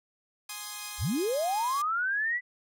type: chord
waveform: 5% pulse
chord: Ab major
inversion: none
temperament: equal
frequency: 830.6 / 1046.5 / 1244.5 Hz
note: Ab5 / C6 / Eb6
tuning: 0 / 0 / 0 cents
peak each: -30 dBFS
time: 0.49-1.82 s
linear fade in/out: 5 ms
type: linear sweep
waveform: sine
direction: up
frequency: 39.58 to 2000 Hz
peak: -26 dBFS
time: 0.98-2.41 s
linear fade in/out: 50 ms
effects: none